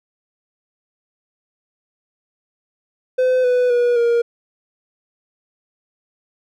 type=tone with pitch steps; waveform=triangle; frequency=510 / 496.6 / 483.6 / 470.9 Hz; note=C5 / B4 / B4 / A#4; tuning=-44 / +9 / -36 / +18 cents; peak=-11 dBFS; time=3.18-4.22 s; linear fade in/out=10 ms; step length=260 ms; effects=none